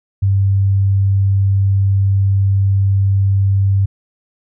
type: tone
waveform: sine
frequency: 98 Hz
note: G2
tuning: in tune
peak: -10 dBFS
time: 0.22-3.86 s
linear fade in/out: 10 ms
effects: none